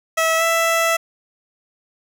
15% pulse tone with pitch glide, 649 to 661.9 Hz, E5 to E5, -27 to +7 cents, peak -9 dBFS, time 0.17-0.97 s, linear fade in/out 10 ms, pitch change +34 cents, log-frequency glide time 0.37-0.43 s, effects none

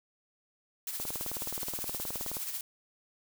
blue noise with tremolo, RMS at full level -35 dBFS, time 0.87-2.61 s, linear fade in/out 2 ms, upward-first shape sine, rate 15 Hz, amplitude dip 50%
click train, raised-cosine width 1 ms, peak -26 dBFS, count 27, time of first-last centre 1-2.368 s, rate 19 Hz
effects none

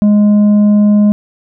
sine tone with tanh clipping, 207.7 Hz, G#3, in tune, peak -6 dBFS, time 0.02-1.12 s, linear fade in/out 0 ms, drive 5 dB, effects none

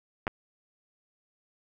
clicks, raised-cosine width 0.5 ms, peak -15 dBFS, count 2, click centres 0.269 / 0.278 s, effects none

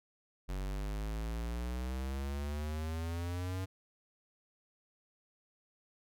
square exponential sweep, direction up, 46.32 to 94.9 Hz, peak -36 dBFS, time 0.48-3.66 s, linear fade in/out 20 ms, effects none

